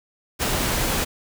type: noise with ADSR envelope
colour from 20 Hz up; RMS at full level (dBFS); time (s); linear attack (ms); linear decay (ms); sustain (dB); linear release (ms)
pink; -20; 0.39-1.05; 38; 11; -3; 16
effects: none